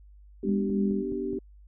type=chord; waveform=sine; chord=G major; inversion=first; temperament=equal with one note detuned; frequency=246.9 / 293.7 / 387.3 Hz; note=B3 / D4 / G4; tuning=0 / 0 / -21 cents; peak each=-34 / -34 / -31 dBFS; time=0.43-1.39 s; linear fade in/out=5 ms
type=tone with tremolo; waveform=sine; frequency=202.2 Hz; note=G#3; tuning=46 cents flat; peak=-23 dBFS; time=0.44-1.04 s; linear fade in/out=50 ms; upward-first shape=sine; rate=3.2 Hz; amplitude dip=45%
type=click train; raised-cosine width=3 ms; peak=-27 dBFS; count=5; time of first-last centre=0.49-1.332 s; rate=4.75 Hz
effects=added 50 Hz sine -49 dBFS peak until 1.67 s